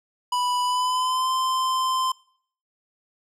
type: tone with pitch glide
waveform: square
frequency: 987.8 to 1036.9 Hz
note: B5 to C6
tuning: 0 to -16 cents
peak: -22 dBFS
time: 0.32-2.12 s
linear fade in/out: 5 ms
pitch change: +84 cents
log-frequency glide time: 0.62-1.31 s
effects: noise-tail reverb RT60 0.6 s tail -24 dB re dry + low-pass 10000 Hz 12 dB/octave